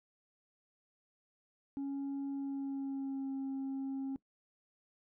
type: tone with pitch glide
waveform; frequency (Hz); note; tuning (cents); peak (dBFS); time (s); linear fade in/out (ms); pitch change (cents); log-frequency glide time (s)
sine; 277.2 to 269.8; C#4 to C#4; 0 to -47; -33; 1.77-4.16; 0; -47; 2.3-3.32
effects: noise-tail reverb RT60 0.1 s tail -22 dB re dry + tanh soft clip ceiling -35 dBFS